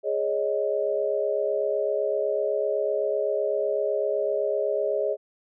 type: chord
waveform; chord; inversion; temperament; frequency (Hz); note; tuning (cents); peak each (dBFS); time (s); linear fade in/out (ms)
sine; Ab suspended fourth; none; equal; 415.3 / 554.4 / 622.3; Ab4 / Db5 / Eb5; 0 / 0 / 0; -27; 0.03-5.17; 50
effects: none